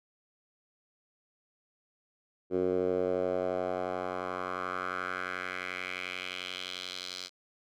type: tone with band-pass filter sweep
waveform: 10% pulse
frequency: 91.4 Hz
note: F#2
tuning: 21 cents flat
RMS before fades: -34 dBFS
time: 2.5-7.3 s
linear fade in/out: 50 ms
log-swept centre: 380 to 4600 Hz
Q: 2.7
effects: none